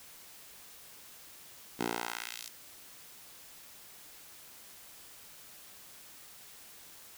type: tone with high-pass filter sweep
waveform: 10% pulse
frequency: 58.27 Hz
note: A#1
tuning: in tune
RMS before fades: -38 dBFS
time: 1.79-2.49 s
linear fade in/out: 10 ms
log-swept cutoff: 270 to 5200 Hz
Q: 0.96
effects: white hiss -53 dBFS RMS until 7.17 s